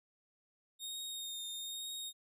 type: tone with vibrato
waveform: sawtooth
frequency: 3698 Hz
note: A#7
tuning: 15 cents flat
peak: -38 dBFS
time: 0.79-2.13 s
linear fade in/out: 50 ms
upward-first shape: triangle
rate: 1.1 Hz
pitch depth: 23 cents each way
effects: none